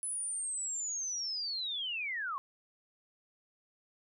sine linear sweep, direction down, 10160 to 1046.5 Hz, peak -34 dBFS, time 0.03-2.38 s, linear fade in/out 0 ms, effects none

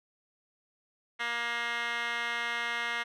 10% pulse tone with band-pass filter, 236 Hz, A#3, 22 cents sharp, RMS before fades -33 dBFS, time 1.19-3.04 s, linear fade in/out 20 ms, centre 2200 Hz, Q 9, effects none

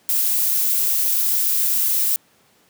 violet noise, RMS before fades -19 dBFS, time 0.09-2.16 s, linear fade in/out 0 ms, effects pink hiss -57 dBFS RMS until 2.69 s + high-pass 150 Hz 12 dB/octave

